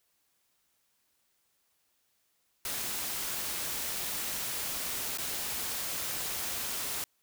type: noise with dropouts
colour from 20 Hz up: white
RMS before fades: -35 dBFS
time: 2.65-7.04 s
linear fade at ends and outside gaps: 1 ms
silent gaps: 5.174-5.184 s
effects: white hiss -74 dBFS RMS until 7.22 s